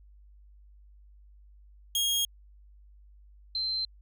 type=tone pair in turn; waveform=sawtooth / sine; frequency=3263 / 4111 Hz; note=G#7 / C8; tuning=-31 / -31 cents; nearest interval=major third; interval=400 cents; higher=second; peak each=-22 / -28 dBFS; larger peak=first; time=1.95-2.25 / 3.55-3.85 s; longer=neither; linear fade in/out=2 ms; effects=added 50 Hz sine -52 dBFS peak until 4.01 s